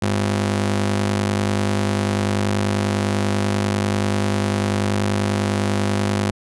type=ring-modulated tone; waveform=sawtooth; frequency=151.4 Hz; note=D#3; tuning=47 cents flat; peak=-11 dBFS; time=0.02-6.31 s; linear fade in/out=5 ms; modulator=50.6 Hz; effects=resampled to 24000 Hz